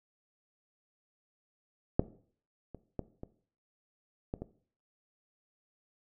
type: clicks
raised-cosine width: 2 ms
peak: -10 / -30 / -21 / -28 / -21 / -25 dBFS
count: 6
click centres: 1.995 / 2.747 / 2.993 / 3.234 / 4.339 / 4.42 s
effects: noise-tail reverb RT60 0.5 s tail -17 dB re dry